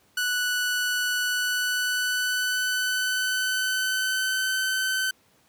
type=tone with pitch glide; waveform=sawtooth; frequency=1480 to 1527.8 Hz; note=F#6 to G6; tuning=0 to -45 cents; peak=-20 dBFS; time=0.17-5.11 s; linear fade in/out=5 ms; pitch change=+55 cents; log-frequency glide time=1.22-4.54 s; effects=pink hiss -62 dBFS RMS until 5.48 s + high-pass 100 Hz 12 dB/octave